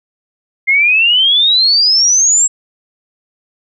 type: exponential sweep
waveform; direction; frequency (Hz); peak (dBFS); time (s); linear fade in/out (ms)
sine; up; 2100 to 7690; -7; 0.67-2.48; 20
effects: none